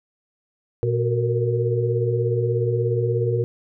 sine tone cluster, 119.1 / 369.5 / 452.8 / 469.5 Hz, A#2 / F#4 / A4 / A#4, +38 / -2 / +50 / +12 cents, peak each -21 / -26 / -29 / -24 dBFS, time 0.83-3.44 s, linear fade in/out 0 ms, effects none

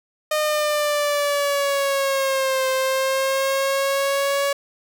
sawtooth linear two-way sweep, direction down then up, 613 to 523.3 to 563 Hz, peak -15 dBFS, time 0.31-4.53 s, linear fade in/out 5 ms, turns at 2.68 s, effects none

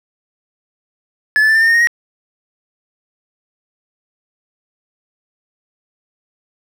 triangle tone with pitch steps, 1720 / 1743 / 1766.3 / 1789.9 / 1813.9 / 1838.1 / 1862.7 / 1887.6 Hz, A6 / A6 / A6 / A6 / A#6 / A#6 / A#6 / A#6, -40 / -17 / +6 / +29 / -48 / -25 / -2 / +21 cents, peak -7 dBFS, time 1.36-1.872 s, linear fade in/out 0 ms, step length 64 ms, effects 7-bit

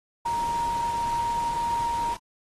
sine tone in noise, 937 Hz, A#5, 9 cents sharp, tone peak -24 dBFS, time 0.25-2.17 s, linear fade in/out 10 ms, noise pink, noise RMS -39 dBFS, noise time 0.25-2.17 s, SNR +12 dB, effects low-pass 11000 Hz 12 dB/octave + AAC 32 kbps

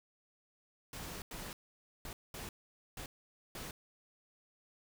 pink noise bursts at uneven times, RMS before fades -45 dBFS, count 6, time 0.93-1.22 / 1.31-1.53 / 2.05-2.13 / 2.34-2.49 / 2.97-3.06 / 3.55-3.71 s, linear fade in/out 2 ms, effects none

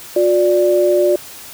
sine tone pair together, 359.2 / 587.3 Hz, F4 / D5, +49 / 0 cents, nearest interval major sixth, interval 851 cents, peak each -13 dBFS, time 0.16-1.16 s, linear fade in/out 5 ms, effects white hiss -35 dBFS RMS until 1.53 s

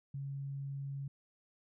sine tone, 138.59 Hz, C#3, in tune, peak -38 dBFS, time 0.14-1.08 s, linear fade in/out 5 ms, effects none

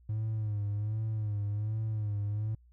triangle tone with vibrato, 106.2 Hz, G#2, 39 cents sharp, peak -27 dBFS, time 0.09-2.55 s, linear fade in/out 5 ms, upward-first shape sine, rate 1.3 Hz, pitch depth 65 cents each way, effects tanh soft clip ceiling -25 dBFS + added 60 Hz sine -57 dBFS peak until 2.72 s

